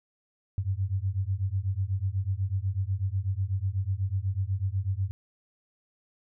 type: beating tone pair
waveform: sine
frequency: 92.5 / 100.6 Hz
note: F#2 / G2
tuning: 0 / +45 cents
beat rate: 8.1 Hz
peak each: -29 dBFS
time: 0.58-5.11 s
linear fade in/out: 0 ms
effects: none